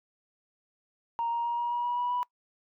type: tone with pitch steps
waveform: sine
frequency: 932 / 939 / 946.1 / 953.2 / 960.4 / 967.7 / 975 / 982.3 Hz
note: A#5 / A#5 / A#5 / A#5 / B5 / B5 / B5 / B5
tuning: -1 / +12 / +25 / +38 / -49 / -36 / -23 / -10 cents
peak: -26 dBFS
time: 1.19-2.23 s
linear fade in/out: 0 ms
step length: 130 ms
effects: noise-tail reverb RT60 0.1 s tail -24 dB re dry + tanh soft clip ceiling -23 dBFS